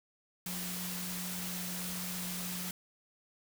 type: tone in noise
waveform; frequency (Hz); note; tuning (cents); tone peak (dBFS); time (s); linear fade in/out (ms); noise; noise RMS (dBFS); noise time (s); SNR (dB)
sine; 180; F#3; -47; -41; 0.46-2.71; 2; white; -40; 0.46-2.71; -4
effects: none